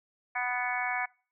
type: harmonic tone with a mistuned harmonic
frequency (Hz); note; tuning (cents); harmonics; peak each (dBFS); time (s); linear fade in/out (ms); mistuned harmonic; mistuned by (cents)
247.5; B3; +4; 3 / 4 / 5 / 6 / 7 / 8 / 9; -34 / -37 / -41 / -38 / -35 / -43 / -34; 0.35-1.06; 10; 8; +17
effects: noise-tail reverb RT60 0.4 s tail -25 dB re dry